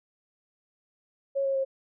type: tone with pitch steps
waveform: sine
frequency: 550 / 543.4 / 536.8 Hz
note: C#5 / C#5 / C5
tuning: -14 / -35 / +44 cents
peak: -24 dBFS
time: 1.35-1.65 s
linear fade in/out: 20 ms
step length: 100 ms
effects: none